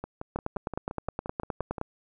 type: two click trains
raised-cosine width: 1 ms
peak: -16 / -21 dBFS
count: 15 / 11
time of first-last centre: 0.36-1.814 / 0.04-1.782 s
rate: 9.63 / 5.74 Hz
effects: none